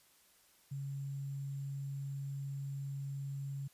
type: tone with sample-and-hold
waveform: sine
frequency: 138.59 Hz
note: C#3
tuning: in tune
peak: -38 dBFS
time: 0.71-3.68 s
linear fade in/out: 10 ms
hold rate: 7350 Hz
effects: white hiss -67 dBFS RMS until 3.73 s + resampled to 32000 Hz